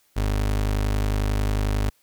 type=tone; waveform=30% pulse; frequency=51.1 Hz; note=G#1; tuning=27 cents flat; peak=-18 dBFS; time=0.16-1.9 s; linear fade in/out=10 ms; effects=white hiss -63 dBFS RMS until 2.02 s